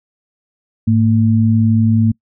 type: tone pair together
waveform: sine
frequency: 106.8 / 225.6 Hz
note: G#2 / A3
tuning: +49 / +44 cents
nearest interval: octave + minor second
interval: 1295 cents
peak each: -12 dBFS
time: 0.87-2.12 s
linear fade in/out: 10 ms
effects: noise-tail reverb RT60 0.1 s tail -25 dB re dry